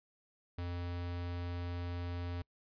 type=tone; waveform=square; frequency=87.6 Hz; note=F2; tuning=6 cents sharp; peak=-38 dBFS; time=0.58-2.42 s; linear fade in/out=5 ms; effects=noise-tail reverb RT60 0.1 s tail -26 dB re dry + resampled to 11025 Hz